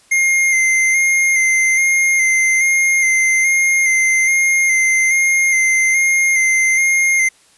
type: tone with vibrato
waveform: square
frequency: 2105 Hz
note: C7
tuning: 10 cents sharp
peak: -12 dBFS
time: 0.11-7.29 s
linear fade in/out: 10 ms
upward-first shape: square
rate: 1.2 Hz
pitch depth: 20 cents each way
effects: white hiss -51 dBFS RMS until 7.57 s + resampled to 24000 Hz

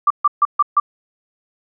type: tone bursts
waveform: sine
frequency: 1174.7 Hz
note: D6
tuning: in tune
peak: -9 dBFS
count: 5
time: 0.07-0.8 s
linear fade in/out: 5 ms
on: 34 ms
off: 140 ms
effects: none

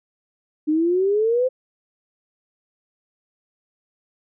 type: exponential sweep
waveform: sine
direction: up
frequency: 299 to 523.3 Hz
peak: -16 dBFS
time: 0.67-1.49 s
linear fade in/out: 20 ms
effects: none

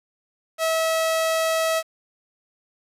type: tone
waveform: sawtooth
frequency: 647 Hz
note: E5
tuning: 32 cents flat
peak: -16 dBFS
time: 0.58-1.83 s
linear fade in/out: 50 ms
effects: resampled to 32000 Hz + 8-bit

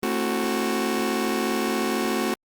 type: chord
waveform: sawtooth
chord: F# half-diminished seventh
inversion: first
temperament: just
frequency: 222 / 266.4 / 333 / 370 Hz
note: A3 / C4 / E4 / F#4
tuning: +16 / +31 / +18 / 0 cents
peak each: -23 / -25 / -28 / -23 dBFS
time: 0.03-2.34 s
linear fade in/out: 0 ms
effects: Opus 32 kbps

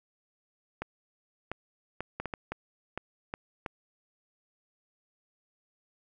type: clicks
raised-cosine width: 0.5 ms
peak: -19 dBFS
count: 10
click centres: 0.82 / 1.516 / 2.006 / 2.2 / 2.257 / 2.338 / 2.52 / 2.976 / 3.339 / 3.662 s
effects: none

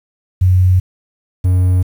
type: tone pair in turn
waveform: sine / triangle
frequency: 92 / 91.26 Hz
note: F#2 / F#2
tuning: -9 / -23 cents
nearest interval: unison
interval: 14 cents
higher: first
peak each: -7 dBFS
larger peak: neither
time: 0.41-0.8 / 1.44-1.83 s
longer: neither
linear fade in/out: 10 ms
effects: 7-bit

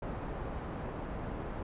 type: low-pass noise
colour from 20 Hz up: pink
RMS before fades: -39 dBFS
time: 0.02-1.63 s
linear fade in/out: 5 ms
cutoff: 1100 Hz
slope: 12 dB/octave
effects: resampled to 8000 Hz

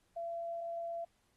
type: tone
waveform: sine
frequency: 677 Hz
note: E5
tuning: 46 cents sharp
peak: -37 dBFS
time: 0.16-1.05 s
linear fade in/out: 10 ms
effects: pink hiss -75 dBFS RMS until 1.36 s + AAC 32 kbps

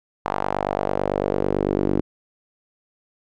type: tone with band-pass filter sweep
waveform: sawtooth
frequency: 49 Hz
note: G1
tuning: in tune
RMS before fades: -23 dBFS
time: 0.25-2.01 s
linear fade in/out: 10 ms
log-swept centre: 920 to 320 Hz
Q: 2.1
effects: none

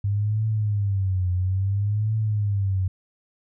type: tone with vibrato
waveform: sine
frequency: 99.5 Hz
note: G2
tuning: 26 cents sharp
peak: -20 dBFS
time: 0.04-2.88 s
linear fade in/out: 5 ms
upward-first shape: triangle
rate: 0.59 Hz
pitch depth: 180 cents each way
effects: none

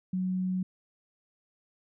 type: tone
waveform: sine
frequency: 185 Hz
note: F#3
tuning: in tune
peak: -27 dBFS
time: 0.13-0.63 s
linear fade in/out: 5 ms
effects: none

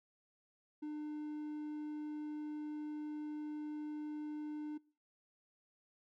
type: tone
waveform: triangle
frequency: 301 Hz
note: D4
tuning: 43 cents sharp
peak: -38 dBFS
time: 0.82-4.78 s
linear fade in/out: 10 ms
effects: noise-tail reverb RT60 0.4 s tail -23 dB re dry

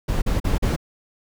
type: noise bursts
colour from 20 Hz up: brown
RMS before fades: -20 dBFS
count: 4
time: 0.08-0.763 s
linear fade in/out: 10 ms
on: 140 ms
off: 41 ms
effects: none

